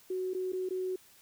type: tone with dropouts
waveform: sine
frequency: 371 Hz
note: F#4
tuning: 5 cents sharp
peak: -31 dBFS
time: 0.1-0.96 s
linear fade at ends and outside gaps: 5 ms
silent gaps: 0.336-0.347 / 0.522-0.531 / 0.69-0.706 s
effects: white hiss -60 dBFS RMS until 1.21 s